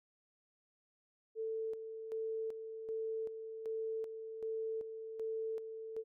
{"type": "tone with tremolo", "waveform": "sine", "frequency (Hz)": 444.3, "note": "A4", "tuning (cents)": 17, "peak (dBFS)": -36, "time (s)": [1.35, 6.04], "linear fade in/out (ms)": 50, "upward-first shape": "square", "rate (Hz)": 1.3, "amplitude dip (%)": 55, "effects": []}